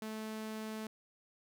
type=tone; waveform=sawtooth; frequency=218 Hz; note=A3; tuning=16 cents flat; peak=-36 dBFS; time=0.02-0.87 s; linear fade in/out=2 ms; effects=none